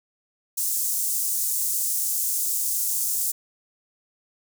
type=high-pass noise; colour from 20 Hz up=pink; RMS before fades=-25 dBFS; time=0.57-3.32 s; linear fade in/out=10 ms; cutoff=7200 Hz; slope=24 dB/octave; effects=none